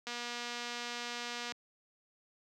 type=click train; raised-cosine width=0.2 ms; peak=-23 dBFS; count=349; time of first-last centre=0.07-1.52 s; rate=240 Hz; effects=high-pass 200 Hz 12 dB/octave